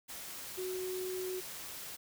sine tone in noise, 370 Hz, F#4, in tune, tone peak -36 dBFS, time 0.57-1.41 s, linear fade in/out 20 ms, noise white, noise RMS -45 dBFS, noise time 0.08-1.97 s, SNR +6 dB, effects none

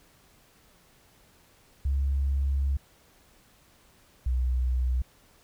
sine tone pair in turn, 68.8 / 62.75 Hz, C#2 / B1, -12 / +28 cents, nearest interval major second, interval 160 cents, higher first, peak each -22 dBFS, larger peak neither, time 1.85-2.77 / 4.26-5.02 s, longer first, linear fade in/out 5 ms, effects tanh soft clip ceiling -19 dBFS + pink hiss -60 dBFS RMS until 5.43 s

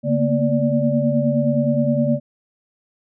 sine tone cluster, 142.1 / 229.4 / 239 / 584 Hz, C#3 / A#3 / A#3 / D5, +43 / -28 / +43 / -10 cents, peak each -21 dBFS, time 0.03-2.2 s, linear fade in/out 50 ms, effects none

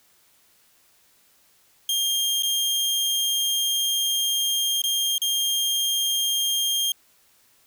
sawtooth tone with dropouts, 3211 Hz, G7, 41 cents sharp, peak -18 dBFS, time 1.89-6.92 s, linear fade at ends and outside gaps 2 ms, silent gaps 2.424-2.432 / 4.819-4.838 / 5.181-5.217 s, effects white hiss -60 dBFS RMS until 7.66 s

